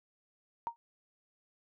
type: tone with exponential decay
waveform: sine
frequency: 931 Hz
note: A#5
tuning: 2 cents flat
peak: -28 dBFS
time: 0.67-0.76 s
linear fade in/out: 0 ms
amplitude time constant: 18 ms
effects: none